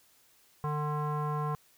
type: tone with low-pass filter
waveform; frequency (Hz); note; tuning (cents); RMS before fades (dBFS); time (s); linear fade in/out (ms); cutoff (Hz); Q
square; 150; D3; +37; -32; 0.64-1.55; 0; 1100; 4.7
effects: white hiss -64 dBFS RMS until 1.77 s